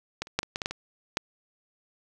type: clicks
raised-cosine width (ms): 0.2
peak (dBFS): -13 / -28 / -7 / -18 / -13 / -13 / -10 / -18 / -8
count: 9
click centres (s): 0.22 / 0.271 / 0.39 / 0.431 / 0.559 / 0.618 / 0.659 / 0.71 / 1.171
effects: none